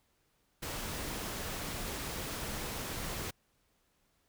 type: noise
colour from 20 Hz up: pink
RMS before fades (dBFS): -39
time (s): 0.62-3.31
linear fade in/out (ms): 10
effects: pink hiss -74 dBFS RMS until 4.28 s